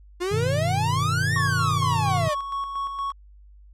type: exponential two-way sweep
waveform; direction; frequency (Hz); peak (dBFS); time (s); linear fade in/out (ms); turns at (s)
45% pulse; up then down; 344.3 to 1884 to 578; -24; 0.2-2.35; 20; 1.35
type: chord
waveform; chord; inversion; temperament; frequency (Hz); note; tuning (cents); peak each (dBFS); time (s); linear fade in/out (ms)
triangle; G augmented; none; equal; 98 / 123.47 / 155.56; G2 / B2 / D#3; 0 / 0 / 0; -25; 0.31-2.29; 10
type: tone with tremolo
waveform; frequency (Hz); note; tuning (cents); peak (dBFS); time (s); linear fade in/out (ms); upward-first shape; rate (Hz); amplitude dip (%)
triangle; 1108.7; C#6; 0; -23; 1.36-3.12; 2; square; 4.3; 45
effects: added 50 Hz sine -46 dBFS peak until 3.73 s + low-pass 10000 Hz 12 dB/octave